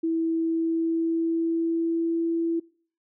sine tone with pitch glide, 327.3 to 332.8 Hz, E4 to E4, -12 to +17 cents, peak -22 dBFS, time 0.03-2.6 s, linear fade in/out 10 ms, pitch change +29 cents, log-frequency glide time 0.36-2.25 s, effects noise-tail reverb RT60 0.5 s tail -24 dB re dry

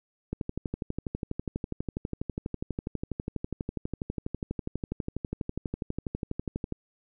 click train, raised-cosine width 3 ms, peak -18 dBFS, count 79, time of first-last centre 0.33-6.723 s, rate 12.2 Hz, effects none

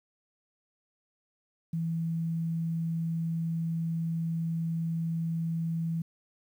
sine tone, 164.81 Hz, E3, in tune, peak -28 dBFS, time 1.73-6.02 s, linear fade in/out 5 ms, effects 10-bit

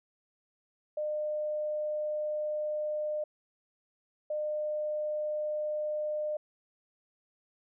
sine tone bursts at uneven times, 605 Hz, D#5, 49 cents flat, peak -30 dBFS, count 2, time 0.97-3.24 / 4.3-6.37 s, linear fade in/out 5 ms, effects none

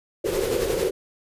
pink band-pass noise, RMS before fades -25 dBFS, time 0.24-0.91 s, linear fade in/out 5 ms, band 350 to 540 Hz, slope 96 dB/octave
pink noise with tremolo, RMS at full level -29 dBFS, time 0.24-0.91 s, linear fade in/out 50 ms, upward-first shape sine, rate 11 Hz, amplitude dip 40%
effects resampled to 32000 Hz

